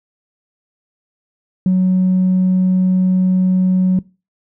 triangle tone with tanh clipping, 185 Hz, F#3, in tune, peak -10 dBFS, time 1.66-3.99 s, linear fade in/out 2 ms, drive 5 dB, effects noise-tail reverb RT60 0.3 s tail -22 dB re dry

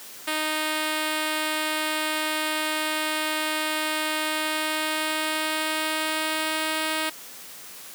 5% pulse tone with pitch glide, 310 to 313.8 Hz, D#4 to D#4, -6 to +15 cents, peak -13 dBFS, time 0.27-7.1 s, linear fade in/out 10 ms, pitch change +21 cents, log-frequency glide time 4.18-6.72 s, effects white hiss -42 dBFS RMS until 7.94 s + high-pass 150 Hz 12 dB/octave

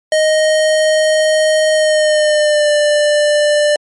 square tone with pitch glide, 622.3 to 593.2 Hz, D#5 to D5, 0 to +17 cents, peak -10 dBFS, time 0.12-3.76 s, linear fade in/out 2 ms, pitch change -83 cents, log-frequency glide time 1.73-2.71 s, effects MP3 48 kbps

